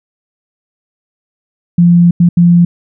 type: tone bursts at uneven times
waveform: sine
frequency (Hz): 173.1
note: F3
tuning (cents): -15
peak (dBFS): -3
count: 3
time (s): 1.78-2.11 / 2.2-2.29 / 2.37-2.65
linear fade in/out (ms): 5
effects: none